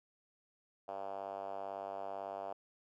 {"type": "tone with band-pass filter", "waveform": "5% pulse", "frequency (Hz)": 98, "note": "G2", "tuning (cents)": 0, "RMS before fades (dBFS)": -43, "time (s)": [0.88, 2.53], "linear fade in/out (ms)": 5, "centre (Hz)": 680, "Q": 3.5, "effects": []}